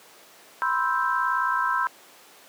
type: chord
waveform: sine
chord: C major seventh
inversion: third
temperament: equal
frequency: 987.8 / 1046.5 / 1318.5 / 1568 Hz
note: B5 / C6 / E6 / G6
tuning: 0 / 0 / 0 / 0 cents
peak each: -27 dBFS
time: 0.62-1.87 s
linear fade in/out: 0 ms
effects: pink hiss -50 dBFS RMS until 2.48 s + high-pass 400 Hz 12 dB/octave